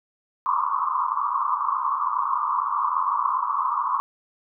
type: band-pass noise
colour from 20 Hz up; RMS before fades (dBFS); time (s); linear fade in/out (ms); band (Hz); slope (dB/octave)
white; -24; 0.46-4; 0; 960 to 1200; 96
effects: none